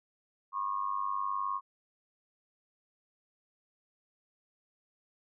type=tone with amplitude modulation; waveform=sine; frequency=1087 Hz; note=C#6; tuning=34 cents flat; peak=-27 dBFS; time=0.52-1.61 s; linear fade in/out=50 ms; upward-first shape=sine; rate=99.6 Hz; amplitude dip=85%; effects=none